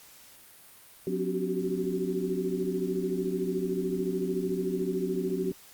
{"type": "tone cluster", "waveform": "sine", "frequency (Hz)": [181.3, 259, 288.7, 369.1, 382.7], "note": ["F#3", "C4", "D4", "F#4", "G4"], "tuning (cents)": [-35, -17, -30, -4, -42], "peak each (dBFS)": [-33, -36, -38, -34, -31], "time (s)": [1.07, 5.52], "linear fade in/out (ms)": 2, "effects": ["white hiss -53 dBFS RMS until 5.73 s", "Opus 48 kbps"]}